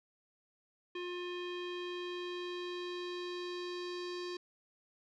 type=tone with low-pass filter sweep; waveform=square; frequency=355.6 Hz; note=F4; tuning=31 cents sharp; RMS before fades=-41 dBFS; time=0.95-4.37 s; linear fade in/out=5 ms; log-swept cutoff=3000 to 4600 Hz; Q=3.2; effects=none